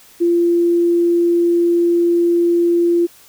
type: tone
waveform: sine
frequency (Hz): 343.7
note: F4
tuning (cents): -28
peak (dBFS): -11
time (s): 0.2-3.07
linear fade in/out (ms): 20
effects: white hiss -46 dBFS RMS until 3.28 s